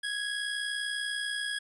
25% pulse tone with amplitude modulation, 1661.2 Hz, G#6, in tune, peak -25 dBFS, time 0.03-1.59 s, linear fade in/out 10 ms, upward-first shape sine, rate 60.1 Hz, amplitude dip 50%, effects resampled to 24000 Hz

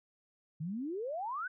sine exponential sweep, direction up, 146.83 to 1568 Hz, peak -35 dBFS, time 0.6-1.48 s, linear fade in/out 10 ms, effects none

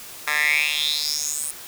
10% pulse tone with high-pass filter sweep, 149.8 Hz, D3, 35 cents sharp, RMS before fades -23 dBFS, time 0.27-1.51 s, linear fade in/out 5 ms, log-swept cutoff 1500 to 9400 Hz, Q 6, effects white hiss -39 dBFS RMS until 1.67 s

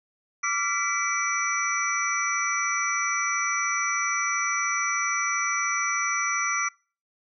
sine tone cluster, 1161 / 1374 / 1987 / 2307 / 5890 Hz, D6 / F6 / B6 / D7 / F#8, -20 / -29 / +10 / -31 / -9 cents, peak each -30 dBFS, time 0.43-6.69 s, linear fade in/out 10 ms, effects noise-tail reverb RT60 0.4 s tail -26 dB re dry

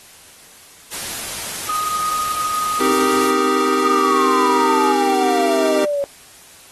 white noise, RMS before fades -27 dBFS, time 0.91-3.32 s, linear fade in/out 20 ms
sine tone, 1244.5 Hz, D#6, in tune, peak -19 dBFS, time 1.69-4.92 s, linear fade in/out 5 ms
square chord, C minor seventh, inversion none, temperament equal, 261.6 / 311.1 / 392 / 466.2 Hz, C4 / Eb4 / G4 / Bb4, 0 / 0 / 0 / 0 cents, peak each -24 / -24 / -20 / -26 dBFS, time 2.8-5.85 s, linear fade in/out 5 ms
sine exponential sweep, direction down, 1244.5 to 556 Hz, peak -17 dBFS, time 3.85-6.04 s, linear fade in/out 0 ms
effects white hiss -44 dBFS RMS until 6.71 s + AAC 32 kbps

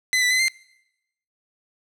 sawtooth tone with pitch steps, 2021 / 1977 / 2029 / 2091 Hz, B6 / B6 / B6 / C7, +39 / +1 / +46 / -2 cents, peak -14 dBFS, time 0.13-0.482 s, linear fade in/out 0 ms, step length 88 ms, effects noise-tail reverb RT60 0.9 s tail -25 dB re dry + low-pass 10000 Hz 12 dB/octave

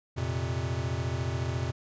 square chord, F suspended fourth, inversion none, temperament equal, 87.31 / 116.54 / 130.81 Hz, F2 / Bb2 / C3, 0 / 0 / 0 cents, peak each -34 dBFS, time 0.16-1.72 s, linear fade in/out 20 ms, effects resampled to 16000 Hz

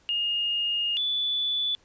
sine tone pair in turn, 2843 / 3466 Hz, F7 / A7, +30 / -27 cents, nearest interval minor third, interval 343 cents, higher second, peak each -24 dBFS, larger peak neither, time 0.09-0.97 / 0.97-1.75 s, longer first, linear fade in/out 0 ms, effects pink hiss -62 dBFS RMS until 1.84 s + resampled to 16000 Hz

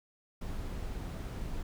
brown noise, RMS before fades -38 dBFS, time 0.41-1.63 s, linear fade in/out 5 ms, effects none

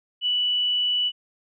sine tone, 2960 Hz, F#7, in tune, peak -20 dBFS, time 0.21-1.12 s, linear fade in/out 50 ms, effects none

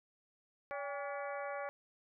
harmonic tone with a mistuned harmonic, 284.5 Hz, C#4, 45 cents sharp, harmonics 2 / 3 / 4 / 5 / 6 / 7 / 8, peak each -41 / -45 / -47 / -49 / -51 / -52 / -53 dBFS, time 0.71-1.69 s, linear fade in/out 0 ms, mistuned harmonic 3, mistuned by -93 cents, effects none

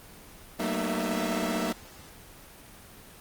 sawtooth tone cluster, 188.1 / 223.8 / 239.1 / 307.6 / 662 Hz, F#3 / A3 / A#3 / D#4 / E5, +29 / +30 / +44 / -20 / +7 cents, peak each -30 dBFS, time 0.59-1.73 s, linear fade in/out 10 ms, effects pink hiss -49 dBFS RMS until 3.2 s + Opus 24 kbps

